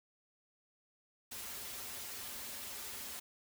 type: noise with comb filter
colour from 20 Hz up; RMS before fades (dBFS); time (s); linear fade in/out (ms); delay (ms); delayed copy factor
white; -45; 1.31-3.2; 10; 6.2; -0.8
effects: none